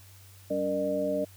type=tone cluster; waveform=sine; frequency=193 / 282.5 / 465.3 / 603 Hz; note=G3 / C#4 / A#4 / D5; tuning=-27 / +33 / -3 / +46 cents; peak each=-36 / -33 / -34 / -28 dBFS; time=0.5-1.25 s; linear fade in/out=10 ms; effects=added 96 Hz sine -51 dBFS peak until 1.36 s + white hiss -56 dBFS RMS until 1.36 s